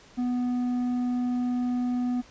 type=tone with low-pass filter; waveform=square; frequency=246.9 Hz; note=B3; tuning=in tune; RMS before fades=-27 dBFS; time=0.17-2.22 s; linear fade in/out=20 ms; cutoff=570 Hz; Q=0.57; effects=pink hiss -53 dBFS RMS until 2.3 s + resampled to 16000 Hz